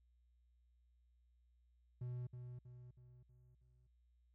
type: tone with echo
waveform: triangle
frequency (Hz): 123.47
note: B2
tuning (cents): 0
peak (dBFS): -40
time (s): 2.01-2.27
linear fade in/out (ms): 5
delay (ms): 320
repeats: 5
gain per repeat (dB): -6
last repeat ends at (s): 3.87
effects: added 60 Hz sine -70 dBFS peak until 4.34 s